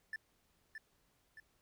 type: tone with echo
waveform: triangle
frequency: 1760 Hz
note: A6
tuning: in tune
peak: -37 dBFS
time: 0.13-0.16 s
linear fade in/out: 2 ms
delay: 620 ms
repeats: 2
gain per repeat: -6 dB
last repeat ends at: 1.4 s
effects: pink hiss -75 dBFS RMS until 1.61 s